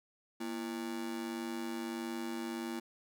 45% pulse ring-modulated tone, 286 Hz, D4, 46 cents flat, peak -34 dBFS, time 0.4-2.8 s, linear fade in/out 10 ms, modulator 50.8 Hz, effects none

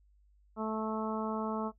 harmonic tone, 218.6 Hz, A3, 11 cents flat, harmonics 1 / 2 / 3 / 4 / 5 / 6, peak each -35 / -38 / -40 / -41 / -42 / -43 dBFS, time 0.56-1.72 s, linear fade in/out 50 ms, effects noise-tail reverb RT60 0.1 s tail -17 dB re dry + added 50 Hz sine -62 dBFS peak until 1.78 s

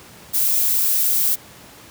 violet noise, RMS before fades -18 dBFS, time 0.33-1.36 s, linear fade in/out 20 ms, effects pink hiss -43 dBFS RMS until 1.9 s + high-pass 80 Hz 12 dB/octave

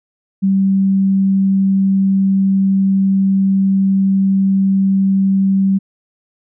sine tone, 193.7 Hz, G3, 20 cents flat, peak -10 dBFS, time 0.42-5.79 s, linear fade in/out 20 ms, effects none

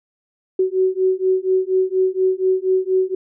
sine beating tone pair, 373 / 377.2 Hz, F#4 / F#4, +14 / +33 cents, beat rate 4.2 Hz, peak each -18 dBFS, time 0.59-3.15 s, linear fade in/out 5 ms, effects none

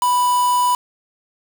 triangle tone with quantisation, 987 Hz, B5, 1 cent flat, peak -12 dBFS, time 0.02-0.75 s, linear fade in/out 2 ms, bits 4, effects none

